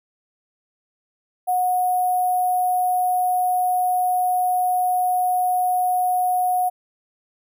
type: tone with sample-and-hold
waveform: sine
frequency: 730 Hz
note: F#5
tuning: 24 cents flat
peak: -17 dBFS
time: 1.47-6.7 s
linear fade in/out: 20 ms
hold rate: 11025 Hz
effects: none